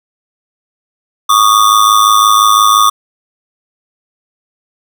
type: ring-modulated tone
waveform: square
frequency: 1174 Hz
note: D6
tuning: 1 cent flat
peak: -3 dBFS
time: 1.29-2.9 s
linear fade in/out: 10 ms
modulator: 52.9 Hz
effects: none